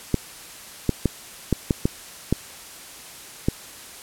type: clicks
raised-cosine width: 3 ms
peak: -5 dBFS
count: 8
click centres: 0.143 / 0.893 / 1.057 / 1.527 / 1.708 / 1.855 / 2.326 / 3.485 s
effects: white hiss -41 dBFS RMS until 4.02 s + low-pass 12000 Hz 12 dB/octave